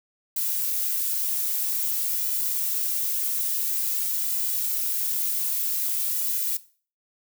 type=noise with flanger; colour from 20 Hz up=violet; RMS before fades=-26 dBFS; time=0.36-6.57 s; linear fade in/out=5 ms; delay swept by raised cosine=2 to 2.83 ms; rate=0.5 Hz; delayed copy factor=+0.55; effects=noise-tail reverb RT60 0.4 s tail -17 dB re dry